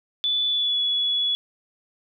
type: tone with pitch glide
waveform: sine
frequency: 3475 to 3394 Hz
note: A7 to G#7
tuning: -22 to +37 cents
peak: -20 dBFS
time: 0.24-1.35 s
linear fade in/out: 0 ms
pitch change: -41 cents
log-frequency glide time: 0.46-0.81 s
effects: none